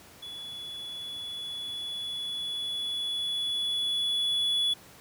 triangle tone with level ramp, 3411 Hz, G#7, 46 cents sharp, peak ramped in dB -37 to -22 dBFS, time 0.22-4.74 s, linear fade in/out 10 ms, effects pink hiss -52 dBFS RMS until 5 s + high-pass 80 Hz 12 dB/octave

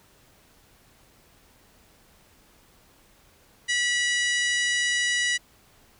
harmonic tone with a mistuned harmonic, 974 Hz, B5, 24 cents flat, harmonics 2 / 3 / 4 / 5 / 6 / 7 / 8 / 9, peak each -24 / -29 / -33 / -37 / -34 / -36 / -39 / -37 dBFS, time 3.68-5.38 s, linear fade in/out 20 ms, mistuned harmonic 9, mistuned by +60 cents, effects pink hiss -58 dBFS RMS until 5.99 s

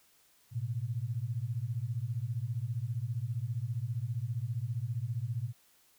sine beating tone pair, 110 / 125 Hz, A2 / B2, 0 / +21 cents, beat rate 15 Hz, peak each -35 / -35 dBFS, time 0.51-5.53 s, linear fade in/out 50 ms, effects white hiss -66 dBFS RMS until 5.98 s

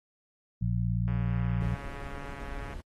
harmonic tone, 58.4 Hz, A#1, 4 cents sharp, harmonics 1 / 2 / 3, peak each -32 / -28 / -32 dBFS, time 0.61-1.75 s, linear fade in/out 10 ms
click train, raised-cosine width 0.5 ms, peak -30 dBFS, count 233, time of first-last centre 1.08-2.737 s, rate 140 Hz
brown noise, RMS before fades -40 dBFS, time 1.61-2.81 s, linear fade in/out 5 ms
effects AAC 32 kbps

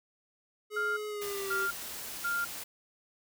square tone with pitch glide, 422.9 to 387.8 Hz, G#4 to G4, +31 to -19 cents, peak -36 dBFS, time 0.7-1.69 s, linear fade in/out 50 ms, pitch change -150 cents, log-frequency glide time 1.08-1.5 s
sine tone bursts, 1398 Hz, F6, 1 cent sharp, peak -29 dBFS, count 3, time 0.76-2.45 s, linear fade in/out 10 ms, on 210 ms, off 530 ms
white noise, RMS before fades -41 dBFS, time 1.21-2.64 s, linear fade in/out 10 ms
effects none

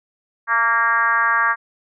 sine tone with frequency modulation, 1388 Hz, F6, 11 cents flat, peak -14 dBFS, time 0.47-1.56 s, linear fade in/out 50 ms, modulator 236 Hz, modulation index 1.8, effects none

